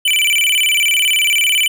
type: tone with vibrato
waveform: square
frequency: 2652 Hz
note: E7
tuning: 10 cents sharp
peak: -12 dBFS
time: 0.05-1.68 s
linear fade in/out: 5 ms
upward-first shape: square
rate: 18 Hz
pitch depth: 220 cents each way
effects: none